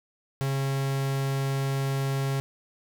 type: tone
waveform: 45% pulse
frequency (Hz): 136.4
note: C#3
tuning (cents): -28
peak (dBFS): -25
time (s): 0.41-2.4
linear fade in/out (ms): 0
effects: none